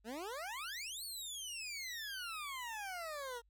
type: exponential two-way sweep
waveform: 20% pulse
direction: up then down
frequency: 206.1 to 4506 to 459.2 Hz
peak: -37 dBFS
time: 0.04-3.42 s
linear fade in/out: 50 ms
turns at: 1.04 s
effects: added 50 Hz sine -68 dBFS peak until 3.49 s